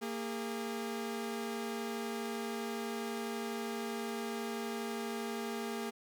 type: tone pair together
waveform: sawtooth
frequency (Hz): 229.9 / 407.5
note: A#3 / G#4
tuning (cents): -24 / -33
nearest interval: minor seventh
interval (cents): 991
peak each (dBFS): -35 / -36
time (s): 0.01-5.91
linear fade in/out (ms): 20
effects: none